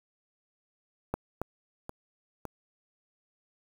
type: clicks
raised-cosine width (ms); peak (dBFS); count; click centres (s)
1; -15 / -17 / -24 / -23; 4; 1.14 / 1.416 / 1.894 / 2.453
effects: 7-bit